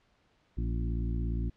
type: harmonic tone with a mistuned harmonic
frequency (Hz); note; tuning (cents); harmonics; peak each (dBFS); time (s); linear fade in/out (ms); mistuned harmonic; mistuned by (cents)
57.3; A#1; -29; 1 / 2 / 3 / 4 / 5 / 6; -30 / -36 / -40 / -42 / -44 / -46; 0.57-1.5; 10; 4; +39
effects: pink hiss -69 dBFS RMS until 1.56 s + low-pass 4000 Hz 12 dB/octave